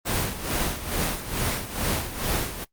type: noise with tremolo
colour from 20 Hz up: pink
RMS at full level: -24 dBFS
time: 0.05-2.65 s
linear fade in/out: 20 ms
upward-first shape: sine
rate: 2.3 Hz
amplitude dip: 70%
effects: noise-tail reverb RT60 0.1 s tail -21 dB re dry + Opus 24 kbps